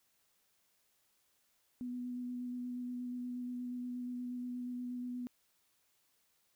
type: tone with vibrato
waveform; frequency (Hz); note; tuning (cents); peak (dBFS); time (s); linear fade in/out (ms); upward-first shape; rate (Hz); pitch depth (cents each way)
sine; 246.9; B3; 0; -38; 1.81-5.27; 0; square; 8.4; 10
effects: white hiss -75 dBFS RMS until 6.55 s